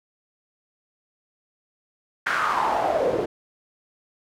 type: noise with band-pass filter sweep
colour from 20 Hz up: pink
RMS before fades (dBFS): -23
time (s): 2.26-3.26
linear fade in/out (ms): 10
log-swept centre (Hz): 1600 to 410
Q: 4.7
effects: none